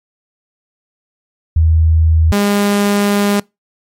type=tone pair in turn; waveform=sine / sawtooth; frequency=80.4 / 203.3 Hz; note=E2 / G#3; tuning=-43 / -37 cents; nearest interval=octave + major third; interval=1606 cents; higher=second; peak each=-7 dBFS; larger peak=neither; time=1.56-2.32 / 2.32-3.4 s; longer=second; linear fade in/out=5 ms; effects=noise-tail reverb RT60 0.2 s tail -24 dB re dry + MP3 64 kbps